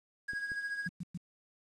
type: tone with tremolo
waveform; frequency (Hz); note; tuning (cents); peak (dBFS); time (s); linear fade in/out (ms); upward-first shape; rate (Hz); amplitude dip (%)
triangle; 1646; G#6; -16; -31; 0.28-0.88; 10; sine; 14; 55
type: clicks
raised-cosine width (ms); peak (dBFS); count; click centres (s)
3; -36; 2; 0.334 / 0.518
type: tone bursts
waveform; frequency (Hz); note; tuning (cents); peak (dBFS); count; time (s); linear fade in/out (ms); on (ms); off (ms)
sine; 174.61; F3; 0; -36; 3; 0.86-1.176; 5; 32; 110
effects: resampled to 24000 Hz + 10-bit